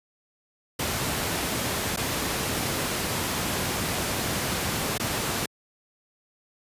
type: noise with dropouts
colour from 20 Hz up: pink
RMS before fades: -27 dBFS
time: 0.79-5.46 s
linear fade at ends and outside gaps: 5 ms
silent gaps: 1.963-1.972 / 4.98-4.997 s
effects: high-pass 80 Hz 12 dB/octave + resampled to 32000 Hz